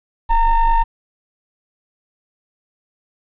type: ring-modulated tone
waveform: triangle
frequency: 447.4 Hz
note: A4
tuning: 29 cents sharp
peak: -6 dBFS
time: 0.29-0.84 s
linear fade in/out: 20 ms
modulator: 472 Hz
effects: resampled to 8000 Hz + 8-bit